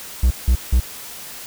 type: tone bursts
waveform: triangle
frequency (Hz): 61.74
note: B1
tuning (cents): 0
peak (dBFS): -9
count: 3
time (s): 0.23-0.801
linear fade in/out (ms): 5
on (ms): 77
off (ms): 170
effects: white hiss -35 dBFS RMS until 1.46 s